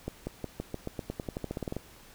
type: accelerating click train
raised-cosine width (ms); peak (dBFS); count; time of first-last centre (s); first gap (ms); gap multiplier
2; -20; 18; 0.08-1.766; 190; 0.91
effects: pink hiss -54 dBFS RMS until 2.14 s